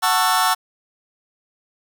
sawtooth chord, F# minor seventh, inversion none, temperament just, 740 / 888 / 1110 / 1332 Hz, F#5 / A5 / C#6 / E6, 0 / +16 / +2 / +18 cents, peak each -17 dBFS, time 0.02-0.55 s, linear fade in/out 20 ms, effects 8-bit

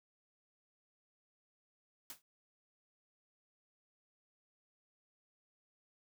white noise with exponential decay, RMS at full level -43 dBFS, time 2.1-2.22 s, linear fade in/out 1 ms, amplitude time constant 25 ms, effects none

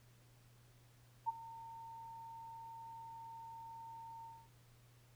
sine tone with ADSR envelope, 911 Hz, A#5, 40 cents flat, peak -31 dBFS, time 1.26-4.49 s, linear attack 27 ms, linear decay 22 ms, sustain -18 dB, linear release 250 ms, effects added 120 Hz sine -64 dBFS peak until 5.15 s + pink hiss -70 dBFS RMS until 5.15 s

